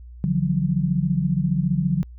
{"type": "tone cluster", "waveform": "sine", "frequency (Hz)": [144.3, 170.8, 185.6], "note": ["D3", "F3", "F#3"], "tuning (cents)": [-30, -38, 6], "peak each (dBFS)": -23, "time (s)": [0.24, 2.03], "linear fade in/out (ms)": 0, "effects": ["added 60 Hz sine -38 dBFS peak until 2.18 s"]}